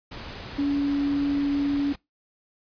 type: tone in noise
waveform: sine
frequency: 283.8 Hz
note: C#4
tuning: 41 cents sharp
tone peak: -21 dBFS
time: 0.58-1.93 s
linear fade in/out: 10 ms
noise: pink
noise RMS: -38 dBFS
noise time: 0.11-1.96 s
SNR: +14 dB
effects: noise-tail reverb RT60 0.2 s tail -23 dB re dry + resampled to 11025 Hz

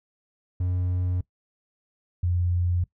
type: tone pair in turn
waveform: triangle / sine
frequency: 90.4 / 88.23 Hz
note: F#2 / F2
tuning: -40 / +18 cents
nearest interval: unison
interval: 42 cents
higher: first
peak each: -21 dBFS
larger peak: neither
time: 0.6-1.21 / 2.23-2.84 s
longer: neither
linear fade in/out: 5 ms
effects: noise-tail reverb RT60 0.1 s tail -20 dB re dry

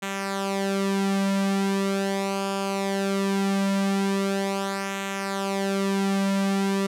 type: tone with flanger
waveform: sawtooth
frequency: 196 Hz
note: G3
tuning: in tune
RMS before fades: -25 dBFS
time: 0.02-6.87 s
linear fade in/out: 10 ms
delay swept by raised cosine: 0.2 to 4.6 ms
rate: 0.2 Hz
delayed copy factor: -0.65
effects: low-pass 11000 Hz 12 dB/octave

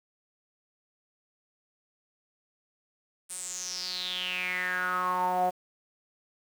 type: tone with band-pass filter sweep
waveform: sawtooth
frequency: 182 Hz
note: F#3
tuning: 28 cents flat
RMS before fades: -31 dBFS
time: 3.29-5.51 s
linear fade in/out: 20 ms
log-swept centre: 9300 to 660 Hz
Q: 7.7
effects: 8-bit

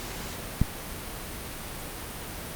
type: click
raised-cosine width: 5 ms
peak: -8 dBFS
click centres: 0.616 s
effects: pink hiss -37 dBFS RMS until 2.55 s + Opus 48 kbps

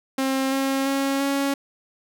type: tone with pitch steps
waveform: sawtooth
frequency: 266.7 / 270.3 / 273.9 / 277.5 Hz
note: C4 / C#4 / C#4 / C#4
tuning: +33 / -44 / -21 / +2 cents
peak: -17 dBFS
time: 0.18-1.54 s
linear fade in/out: 5 ms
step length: 340 ms
effects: none

